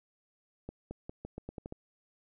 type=accelerating click train; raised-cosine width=2 ms; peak=-27 dBFS; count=9; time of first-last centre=0.69-1.724 s; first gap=220 ms; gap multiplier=0.84; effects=none